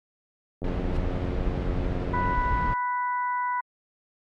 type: click train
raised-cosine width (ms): 2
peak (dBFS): -21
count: 155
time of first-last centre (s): 0.62-2.331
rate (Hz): 90
type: noise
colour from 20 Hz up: brown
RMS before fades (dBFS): -28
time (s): 0.64-2.74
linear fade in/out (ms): 2
type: noise with exponential growth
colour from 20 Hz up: white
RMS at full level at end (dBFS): -36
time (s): 0.86-0.97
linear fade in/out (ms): 2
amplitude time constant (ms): 23
type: harmonic tone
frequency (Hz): 493.9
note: B4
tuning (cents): 0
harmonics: 2 / 3 / 4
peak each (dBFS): -25 / -35 / -37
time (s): 2.13-3.61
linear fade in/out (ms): 10
effects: low-pass 3000 Hz 12 dB/octave + Opus 48 kbps